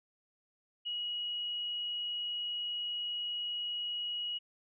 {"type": "tone", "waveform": "sine", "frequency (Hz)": 2905, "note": "F#7", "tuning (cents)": -32, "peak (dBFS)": -34, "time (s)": [0.85, 4.39], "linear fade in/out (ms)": 20, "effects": []}